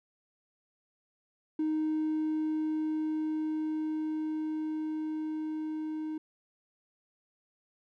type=tone with level ramp; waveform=triangle; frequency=311.1 Hz; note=D#4; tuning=in tune; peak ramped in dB=-24 to -31 dBFS; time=1.59-6.18 s; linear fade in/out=5 ms; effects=tanh soft clip ceiling -23 dBFS